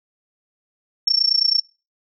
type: tone with amplitude modulation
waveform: sine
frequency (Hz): 5440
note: F8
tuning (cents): -46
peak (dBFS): -11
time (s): 1.07-1.6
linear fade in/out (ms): 5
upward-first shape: sine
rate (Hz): 29.2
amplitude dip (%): 90
effects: noise-tail reverb RT60 0.3 s tail -23 dB re dry